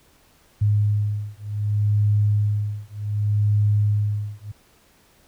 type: beating tone pair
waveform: sine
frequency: 103.83 / 104.49 Hz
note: G#2 / G#2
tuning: 0 / +11 cents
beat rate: 0.66 Hz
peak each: -21 dBFS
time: 0.61-4.52 s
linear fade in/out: 10 ms
effects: pink hiss -57 dBFS RMS until 5.27 s